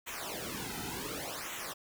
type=noise with flanger; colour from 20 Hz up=pink; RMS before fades=-40 dBFS; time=0.06-1.74 s; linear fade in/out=20 ms; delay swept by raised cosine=0.2 to 1.8 ms; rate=0.68 Hz; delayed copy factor=-0.9; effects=none